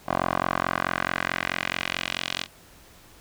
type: tone with band-pass filter sweep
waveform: 10% pulse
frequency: 44.6 Hz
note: F1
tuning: 37 cents sharp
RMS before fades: -28 dBFS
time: 0.06-2.47 s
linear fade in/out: 50 ms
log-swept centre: 870 to 3600 Hz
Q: 1.7
effects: pink hiss -52 dBFS RMS until 3.2 s